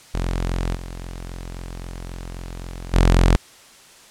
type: tone with level steps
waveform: sawtooth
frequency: 43.76 Hz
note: F1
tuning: 4 cents sharp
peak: -17 / -27 / -8 dBFS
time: 0.14-3.36 s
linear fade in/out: 0 ms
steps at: 0.74 / 2.93 s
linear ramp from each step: 20 ms
effects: white hiss -47 dBFS RMS until 4.1 s + low-pass 9000 Hz 12 dB/octave